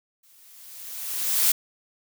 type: noise with exponential growth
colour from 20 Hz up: blue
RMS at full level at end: -18 dBFS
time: 0.23-1.52 s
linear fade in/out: 5 ms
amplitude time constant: 280 ms
effects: none